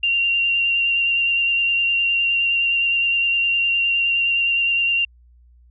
sine tone with vibrato, 2768 Hz, F7, 16 cents flat, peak -16 dBFS, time 0.03-5.05 s, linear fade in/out 5 ms, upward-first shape sine, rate 9.7 Hz, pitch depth 16 cents each way, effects added 60 Hz sine -48 dBFS peak until 5.7 s

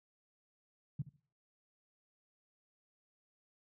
sine tone with echo, 143.3 Hz, D3, 42 cents flat, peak -33 dBFS, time 0.99-1.02 s, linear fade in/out 5 ms, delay 72 ms, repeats 2, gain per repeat -15 dB, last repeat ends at 1.164 s, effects noise-tail reverb RT60 0.5 s tail -23 dB re dry + high-pass 60 Hz 12 dB/octave

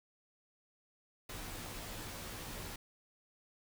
pink noise with comb filter, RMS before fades -45 dBFS, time 1.29-2.76 s, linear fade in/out 5 ms, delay 15 ms, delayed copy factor -0.7, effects none

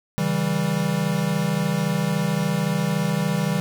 square chord, C# diminished, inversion none, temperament equal with one note detuned, 138.59 / 162.26 / 196 Hz, C#3 / E3 / G3, 0 / -27 / 0 cents, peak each -29 / -24 / -25 dBFS, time 0.18-3.6 s, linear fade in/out 0 ms, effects none

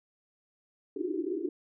white band-pass noise, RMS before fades -33 dBFS, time 0.96-1.49 s, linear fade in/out 5 ms, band 300 to 390 Hz, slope 96 dB/octave, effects none

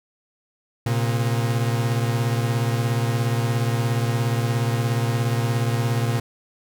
40% pulse beating tone pair, 116.54 / 133.54 Hz, A#2 / C3, 0 / +36 cents, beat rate 17 Hz, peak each -20 / -25 dBFS, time 0.86-6.2 s, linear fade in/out 5 ms, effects none

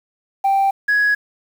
sine tone pair in turn, 784 / 1670.9 Hz, G5 / G#6, 0 / +10 cents, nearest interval octave + minor second, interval 1310 cents, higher second, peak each -11 dBFS, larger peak neither, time 0.44-0.71 / 0.88-1.15 s, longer neither, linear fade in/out 10 ms, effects tanh soft clip ceiling -11 dBFS + 7-bit

